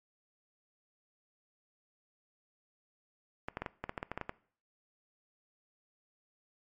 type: clicks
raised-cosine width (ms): 0.5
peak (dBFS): -21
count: 12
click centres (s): 3.485 / 3.571 / 3.62 / 3.662 / 3.84 / 3.894 / 3.978 / 4.029 / 4.116 / 4.176 / 4.213 / 4.294
effects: noise-tail reverb RT60 0.5 s tail -20 dB re dry + MP3 48 kbps